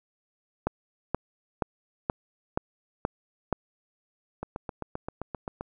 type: two click trains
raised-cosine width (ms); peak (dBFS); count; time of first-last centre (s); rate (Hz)
1; -19 / -11; 10 / 7; 4.43-5.61 / 0.67-3.527; 7.63 / 2.1
effects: none